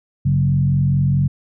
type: tone with frequency modulation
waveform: sine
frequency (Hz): 138.59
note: C#3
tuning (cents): 0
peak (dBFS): -13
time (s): 0.25-1.28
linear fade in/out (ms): 10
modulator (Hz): 44.6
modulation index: 0.83
effects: none